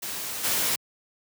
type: noise with level steps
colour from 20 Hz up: white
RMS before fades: -33 / -25 dBFS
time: 0.02-0.76 s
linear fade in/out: 10 ms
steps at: 0.43 s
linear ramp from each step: 20 ms
effects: high-pass 100 Hz 12 dB/octave